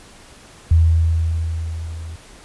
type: tone with level ramp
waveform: sine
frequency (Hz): 81.8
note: E2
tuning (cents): -13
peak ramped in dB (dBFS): -8 to -29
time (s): 0.71-2.16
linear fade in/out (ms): 5
effects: pink hiss -44 dBFS RMS until 2.44 s + resampled to 24000 Hz